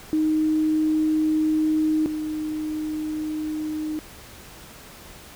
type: tone pair in turn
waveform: sine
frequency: 311.1 / 308.4 Hz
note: D#4 / D#4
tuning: 0 / -15 cents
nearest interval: unison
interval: 15 cents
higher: first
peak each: -18 / -25 dBFS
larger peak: first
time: 0.13-2.06 / 2.06-3.99 s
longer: neither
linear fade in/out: 0 ms
effects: pink hiss -44 dBFS RMS until 5.35 s